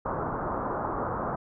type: low-pass noise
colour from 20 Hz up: white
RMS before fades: -31 dBFS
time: 0.05-1.36 s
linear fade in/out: 10 ms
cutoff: 1300 Hz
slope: 48 dB/octave
effects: none